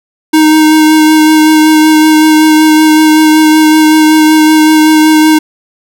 square tone with vibrato, 311.1 Hz, D#4, in tune, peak -3 dBFS, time 0.33-5.39 s, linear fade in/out 10 ms, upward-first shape sine, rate 5.3 Hz, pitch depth 14 cents each way, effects none

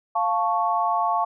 sine chord, F augmented, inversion none, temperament equal, 698.5 / 880 / 1108.7 Hz, F5 / A5 / C#6, 0 / 0 / 0 cents, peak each -24 dBFS, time 0.15-1.25 s, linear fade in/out 10 ms, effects none

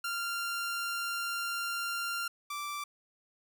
sawtooth tone pair in turn, 1388 / 1169.6 Hz, F6 / D6, -11 / -7 cents, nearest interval minor third, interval 296 cents, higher first, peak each -29 / -32 dBFS, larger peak first, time 0.04-2.28 / 2.5-2.84 s, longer first, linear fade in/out 5 ms, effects none

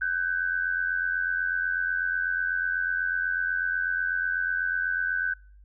sine tone pair together, 1511.9 / 1600 Hz, F#6 / G6, +37 / +35 cents, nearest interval minor second, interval 98 cents, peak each -26 / -30 dBFS, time 0.01-5.34 s, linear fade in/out 10 ms, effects noise-tail reverb RT60 0.5 s tail -26 dB re dry + added 50 Hz sine -49 dBFS peak until 5.64 s

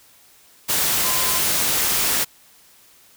sine tone in noise, 1028 Hz, C6, 31 cents flat, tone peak -29 dBFS, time 1.03-1.4 s, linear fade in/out 20 ms, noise white, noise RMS -20 dBFS, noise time 0.68-2.25 s, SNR -12 dB, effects white hiss -52 dBFS RMS until 3.16 s

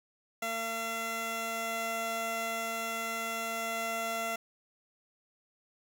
15% pulse tone pair together, 226.8 / 680.9 Hz, A#3 / F5, -47 / -44 cents, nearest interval octave + perfect fifth, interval 1903 cents, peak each -35 / -27 dBFS, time 0.42-4.36 s, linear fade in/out 5 ms, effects none

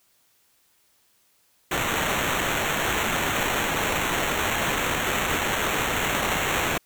violet noise with sample-and-hold, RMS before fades -25 dBFS, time 1.71-6.78 s, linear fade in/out 5 ms, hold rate 4900 Hz, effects white hiss -64 dBFS RMS until 6.85 s

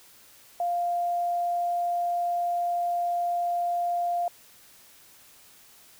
sine tone, 698.5 Hz, F5, in tune, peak -24 dBFS, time 0.6-4.28 s, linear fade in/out 2 ms, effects white hiss -54 dBFS RMS until 5.99 s

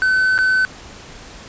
triangle tone with dropouts, 1518 Hz, F#6, 44 cents sharp, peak -11 dBFS, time 0.02-0.65 s, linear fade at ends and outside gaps 0 ms, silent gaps 0.379-0.388 s, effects pink hiss -38 dBFS RMS until 1.48 s + resampled to 16000 Hz

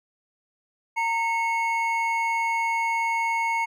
triangle tone pair together, 920.8 / 2190 Hz, A#5 / C#7, -22 / -22 cents, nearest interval octave + minor third, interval 1500 cents, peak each -22 / -25 dBFS, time 0.96-3.66 s, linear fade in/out 20 ms, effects none

